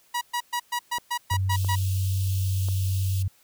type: tone bursts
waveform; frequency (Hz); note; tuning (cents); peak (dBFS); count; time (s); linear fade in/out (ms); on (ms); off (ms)
sawtooth; 964; B5; -42; -21; 9; 0.14-1.757; 10; 73; 120
type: clicks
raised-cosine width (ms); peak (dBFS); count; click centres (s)
1; -26; 4; 0.984 / 1.338 / 1.647 / 2.686
type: tone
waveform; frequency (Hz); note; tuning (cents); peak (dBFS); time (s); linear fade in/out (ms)
sine; 95.4; G2; -47; -22; 1.31-3.28; 5
type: high-pass noise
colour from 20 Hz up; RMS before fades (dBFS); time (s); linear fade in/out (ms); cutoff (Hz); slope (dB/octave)
white; -39; 1.51-3.23; 10; 2600; 96
effects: white hiss -60 dBFS RMS until 3.43 s

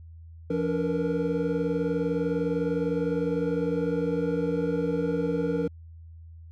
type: tone cluster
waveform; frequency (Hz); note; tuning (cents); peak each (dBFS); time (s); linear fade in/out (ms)
triangle; 170.9 / 286.9 / 459.2 / 479; F3 / D4 / A#4 / A#4; -37 / -40 / -26 / +47; -28; 0.5-5.68; 5
effects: added 82 Hz sine -43 dBFS peak until 6.51 s

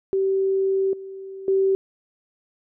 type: tone with level steps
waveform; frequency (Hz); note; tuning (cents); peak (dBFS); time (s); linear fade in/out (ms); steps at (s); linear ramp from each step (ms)
sine; 386.1; G4; -26; -18 / -33 / -16; 0.13-1.75; 0; 0.93 / 1.48; 2
effects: none

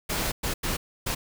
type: noise bursts at uneven times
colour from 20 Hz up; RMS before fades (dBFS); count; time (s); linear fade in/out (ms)
pink; -28; 4; 0.09-0.32 / 0.43-0.54 / 0.63-0.77 / 1.06-1.15; 10
effects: none

